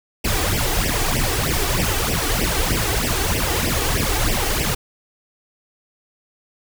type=noise with flanger; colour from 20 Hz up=pink; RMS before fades=-20 dBFS; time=0.24-4.75 s; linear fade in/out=10 ms; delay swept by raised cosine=0.36 to 2.66 ms; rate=3.2 Hz; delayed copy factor=+0.95; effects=none